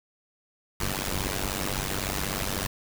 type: noise with amplitude modulation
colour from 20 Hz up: pink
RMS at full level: -26 dBFS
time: 0.8-2.67 s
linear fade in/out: 5 ms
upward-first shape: sine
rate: 96.3 Hz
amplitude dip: 95%
effects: none